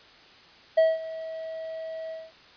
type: tone with ADSR envelope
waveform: triangle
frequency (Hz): 645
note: E5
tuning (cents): -38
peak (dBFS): -13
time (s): 0.77-2.32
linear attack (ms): 11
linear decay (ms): 200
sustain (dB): -18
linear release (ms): 210
effects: white hiss -52 dBFS RMS until 2.56 s + resampled to 11025 Hz